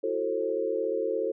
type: chord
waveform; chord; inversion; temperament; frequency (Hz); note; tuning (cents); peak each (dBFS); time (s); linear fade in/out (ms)
sine; F# half-diminished seventh; third; just; 333 / 370 / 444 / 532.8; E4 / F#4 / A4 / C5; +18 / 0 / +16 / +31; -35 / -33 / -29 / -31; 0.03-1.32; 10
effects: none